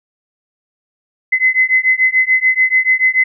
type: beating tone pair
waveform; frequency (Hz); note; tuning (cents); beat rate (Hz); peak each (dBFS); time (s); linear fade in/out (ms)
sine; 2036 / 2042.9; C7 / C7; -48 / -42; 6.9; -13; 1.32-3.24; 10
effects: none